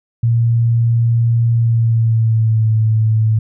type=tone with pitch glide; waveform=sine; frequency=116.54 to 110.06 Hz; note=A#2 to A2; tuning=0 to +1 cents; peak=-10 dBFS; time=0.23-3.39 s; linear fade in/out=5 ms; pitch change=-99 cents; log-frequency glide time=1.52-2.7 s; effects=none